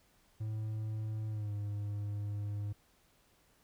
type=tone with pitch glide; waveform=triangle; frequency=108.7 to 102.9 Hz; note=A2 to G#2; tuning=-21 to -16 cents; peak=-33 dBFS; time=0.4-2.73 s; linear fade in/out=10 ms; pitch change=-95 cents; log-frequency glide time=1.29-1.52 s; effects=pink hiss -69 dBFS RMS until 3.63 s